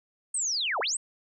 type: linear two-way sweep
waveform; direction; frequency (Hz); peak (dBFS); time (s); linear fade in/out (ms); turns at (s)
sine; down then up; 8710 to 382 to 8710; -26; 0.34-0.97; 5; 0.8
effects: none